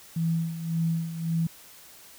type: tone with tremolo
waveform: sine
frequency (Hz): 164.81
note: E3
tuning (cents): 0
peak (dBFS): -22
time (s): 0.16-1.47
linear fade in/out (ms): 5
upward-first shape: sine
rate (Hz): 1.8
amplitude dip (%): 70
effects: white hiss -50 dBFS RMS until 2.18 s